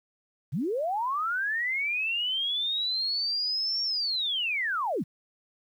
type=linear two-way sweep; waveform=sine; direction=up then down; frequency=109.8 to 5540 to 109.8 Hz; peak=-26 dBFS; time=0.52-5.04 s; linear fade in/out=20 ms; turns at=3.83 s; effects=10-bit